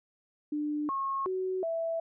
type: tone with pitch steps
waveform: sine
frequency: 297.9 / 1087 / 373.8 / 660 Hz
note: D4 / C#6 / F#4 / E5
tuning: +25 / -34 / +18 / +2 cents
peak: -29 dBFS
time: 0.52-2 s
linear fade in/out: 5 ms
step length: 370 ms
effects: none